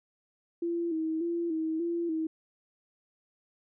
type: tone with vibrato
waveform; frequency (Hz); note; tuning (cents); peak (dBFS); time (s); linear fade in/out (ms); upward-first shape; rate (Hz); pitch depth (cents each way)
sine; 329.6; E4; 0; -28; 0.62-2.27; 5; square; 1.7; 56
effects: none